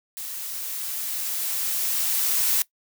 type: noise with level ramp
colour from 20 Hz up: blue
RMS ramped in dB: -34 to -21 dBFS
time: 0.17-2.62 s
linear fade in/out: 0 ms
effects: noise-tail reverb RT60 0.1 s tail -20 dB re dry